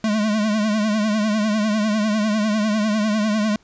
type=tone with vibrato; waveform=square; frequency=213.4 Hz; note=G#3; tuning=47 cents sharp; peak=-18 dBFS; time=0.04-3.56 s; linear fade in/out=2 ms; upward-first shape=triangle; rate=10 Hz; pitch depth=86 cents each way; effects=pink hiss -57 dBFS RMS until 3.63 s + resampled to 16000 Hz